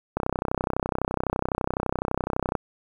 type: click train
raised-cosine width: 1 ms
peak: -10 dBFS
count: 77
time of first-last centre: 0.17-2.552 s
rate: 31.9 Hz
effects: 8-bit